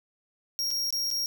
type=tone with dropouts; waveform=45% pulse; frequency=5590 Hz; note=F8; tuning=1 cent sharp; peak=-27 dBFS; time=0.59-1.26 s; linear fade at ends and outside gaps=0 ms; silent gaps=0.706-0.712 / 0.905-0.926 / 1.104-1.112 s; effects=none